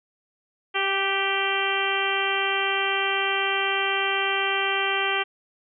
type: harmonic tone with a mistuned harmonic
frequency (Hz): 392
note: G4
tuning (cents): 0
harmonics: 1 / 2 / 3 / 4 / 5 / 6 / 7 / 8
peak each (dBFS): -30 / -30 / -30 / -30 / -30 / -30 / -30 / -30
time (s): 0.74-5.24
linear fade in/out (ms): 20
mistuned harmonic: 4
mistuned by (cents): -18
effects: none